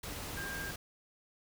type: tone in noise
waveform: sine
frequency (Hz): 1602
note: G6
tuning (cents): +37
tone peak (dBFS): -40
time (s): 0.37-0.71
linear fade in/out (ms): 5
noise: pink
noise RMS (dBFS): -42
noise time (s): 0.03-0.76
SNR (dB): -1
effects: none